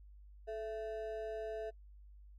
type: ring-modulated tone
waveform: triangle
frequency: 550 Hz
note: C#5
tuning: 14 cents flat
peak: -34 dBFS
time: 0.47-1.71 s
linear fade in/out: 20 ms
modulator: 116 Hz
effects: noise-tail reverb RT60 0.1 s tail -26 dB re dry + added 50 Hz sine -54 dBFS peak until 2.38 s